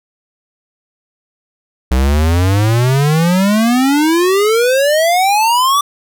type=exponential sweep; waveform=square; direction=up; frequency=61.74 to 1174.7 Hz; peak=-10 dBFS; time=1.91-5.81 s; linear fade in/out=5 ms; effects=none